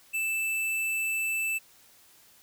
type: tone with hard clipping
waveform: sine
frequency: 2643 Hz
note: E7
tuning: 4 cents sharp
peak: -28 dBFS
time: 0.13-1.59 s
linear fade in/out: 20 ms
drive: 15 dB
effects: white hiss -58 dBFS RMS until 2.42 s